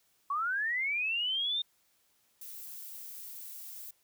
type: linear sweep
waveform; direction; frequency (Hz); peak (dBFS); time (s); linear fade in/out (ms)
sine; up; 1092 to 3672; -29; 0.3-1.62; 5
type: noise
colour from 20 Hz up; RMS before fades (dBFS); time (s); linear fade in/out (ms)
violet; -45; 2.41-3.91; 5
effects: white hiss -71 dBFS RMS until 4.03 s